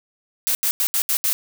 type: noise bursts at uneven times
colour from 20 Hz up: blue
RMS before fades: -20 dBFS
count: 6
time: 0.47-0.55 / 0.63-0.71 / 0.8-0.87 / 0.94-1.02 / 1.09-1.17 / 1.24-1.33 s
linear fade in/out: 0 ms
effects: none